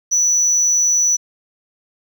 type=tone; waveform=sine; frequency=5930 Hz; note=F#8; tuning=3 cents sharp; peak=-10 dBFS; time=0.11-1.17 s; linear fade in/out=20 ms; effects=tanh soft clip ceiling -11 dBFS + 8-bit